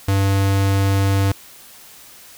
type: tone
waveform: square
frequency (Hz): 98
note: G2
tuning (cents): 0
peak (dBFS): -15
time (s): 0.08-1.32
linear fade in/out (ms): 5
effects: white hiss -43 dBFS RMS until 2.37 s